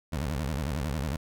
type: tone with vibrato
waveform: 20% pulse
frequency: 72.8 Hz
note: D2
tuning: 15 cents flat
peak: -24 dBFS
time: 0.12-1.17 s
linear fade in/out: 10 ms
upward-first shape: sine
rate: 11 Hz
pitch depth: 240 cents each way
effects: none